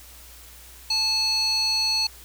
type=tone with band-pass filter; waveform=square; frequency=870 Hz; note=A5; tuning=20 cents flat; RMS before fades=-23 dBFS; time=0.9-2.07 s; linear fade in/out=5 ms; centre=4500 Hz; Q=5.7; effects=added 60 Hz sine -48 dBFS peak until 2.24 s + white hiss -47 dBFS RMS until 2.24 s